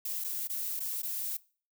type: noise with dropouts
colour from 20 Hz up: violet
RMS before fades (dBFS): -35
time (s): 0.05-1.37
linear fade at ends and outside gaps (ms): 5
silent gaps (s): 0.24-0.244 / 0.474-0.496 / 0.795-0.803 / 1.02-1.03
effects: noise-tail reverb RT60 0.4 s tail -21 dB re dry